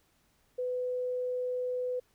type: tone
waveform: sine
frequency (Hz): 500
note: B4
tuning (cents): +21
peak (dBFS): -30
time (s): 0.58-2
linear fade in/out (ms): 10
effects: pink hiss -70 dBFS RMS until 2.14 s